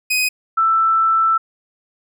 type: tone pair in turn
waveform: sawtooth / sine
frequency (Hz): 2505 / 1327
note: D#7 / E6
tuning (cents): +11 / +11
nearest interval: major seventh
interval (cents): 1100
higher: first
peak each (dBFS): -12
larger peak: neither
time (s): 0.1-0.29 / 0.57-1.38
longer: second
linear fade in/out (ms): 10
effects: none